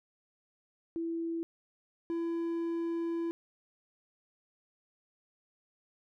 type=tone pair in turn; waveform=sine / triangle; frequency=332.2 / 335.3 Hz; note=E4 / E4; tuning=+13 / +30 cents; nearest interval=unison; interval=17 cents; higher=second; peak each=-32 / -29 dBFS; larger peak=second; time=0.96-1.43 / 2.1-3.31 s; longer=second; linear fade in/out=0 ms; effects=none

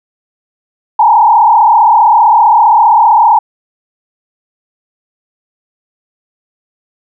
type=tone with frequency modulation; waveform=sine; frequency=891 Hz; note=A5; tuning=22 cents sharp; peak=-3 dBFS; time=0.99-3.39 s; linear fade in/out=5 ms; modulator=35.3 Hz; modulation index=2; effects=none

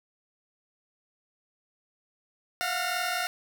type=tone cluster; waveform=20% pulse; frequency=683 / 725 / 1391 / 1825 Hz; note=F5 / F#5 / F6 / A#6; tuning=-39 / -35 / -7 / -37 cents; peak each=-30 / -26 / -29 / -31 dBFS; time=2.61-3.27 s; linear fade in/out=0 ms; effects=none

